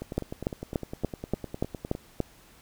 two click trains, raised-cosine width 2 ms, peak -12 / -21 dBFS, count 8 / 20, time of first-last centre 0.18-2.203 / 0.02-1.951 s, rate 3.46 / 9.84 Hz, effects pink hiss -56 dBFS RMS until 2.61 s

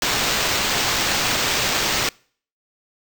blue noise with sample-and-hold, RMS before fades -21 dBFS, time 0.02-2.09 s, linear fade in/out 2 ms, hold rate 11025 Hz, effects noise-tail reverb RT60 0.5 s tail -26 dB re dry

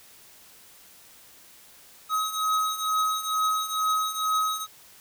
square beating tone pair, 1269 / 1271.2 Hz, D#6 / D#6, +34 / +37 cents, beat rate 2.2 Hz, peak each -30 / -26 dBFS, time 2.09-4.67 s, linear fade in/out 50 ms, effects white hiss -52 dBFS RMS until 5 s

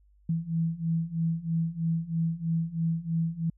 sine beating tone pair, 162.9 / 166 Hz, E3 / E3, -20 / +12 cents, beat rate 3.1 Hz, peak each -30 / -28 dBFS, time 0.29-3.5 s, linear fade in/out 5 ms, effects added 50 Hz sine -58 dBFS peak until 3.57 s

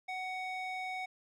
square tone with band-pass filter, 745 Hz, F#5, 12 cents sharp, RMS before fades -39 dBFS, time 0.08-1.06 s, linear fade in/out 10 ms, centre 1700 Hz, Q 2.1, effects none

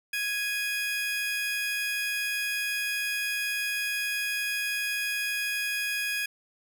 35% pulse tone pair together, 1661.2 / 2489 Hz, G#6 / D#7, 0 / 0 cents, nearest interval perfect fifth, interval 700 cents, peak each -30 / -28 dBFS, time 0.13-6.26 s, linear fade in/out 5 ms, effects none

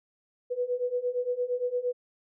sine beating tone pair, 488.3 / 497 Hz, B4 / B4, -20 / +11 cents, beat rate 8.7 Hz, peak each -31 / -29 dBFS, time 0.5-1.93 s, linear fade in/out 20 ms, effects none

